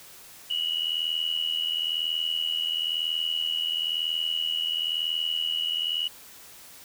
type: tone pair together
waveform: sine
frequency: 2879 / 2960 Hz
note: F#7 / F#7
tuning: -48 / 0 cents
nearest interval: unison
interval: 48 cents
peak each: -28 dBFS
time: 0.5-6.08 s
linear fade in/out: 5 ms
effects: white hiss -48 dBFS RMS until 6.84 s